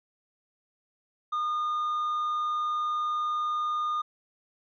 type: tone with tanh clipping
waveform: sine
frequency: 1220 Hz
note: D#6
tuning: 34 cents flat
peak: -27 dBFS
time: 1.32-4.02 s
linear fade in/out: 10 ms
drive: 3 dB
effects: none